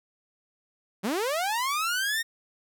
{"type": "linear sweep", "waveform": "sawtooth", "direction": "up", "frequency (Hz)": [174.61, 1864.7], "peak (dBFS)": -22, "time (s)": [1.03, 2.23], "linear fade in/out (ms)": 20, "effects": []}